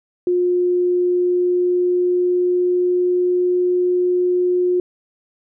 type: tone with pitch glide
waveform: sine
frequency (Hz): 357.1 to 359.4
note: F4 to F4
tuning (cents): +39 to +50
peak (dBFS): -14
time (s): 0.27-4.8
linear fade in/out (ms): 2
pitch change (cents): +11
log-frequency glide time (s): 1.05-3.57
effects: none